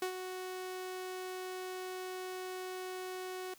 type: tone with ADSR envelope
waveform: sawtooth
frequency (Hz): 370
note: F#4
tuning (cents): 0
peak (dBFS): -28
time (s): 0.02-3.54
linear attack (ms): 3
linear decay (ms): 91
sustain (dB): -8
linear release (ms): 4
effects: white hiss -61 dBFS RMS until 3.58 s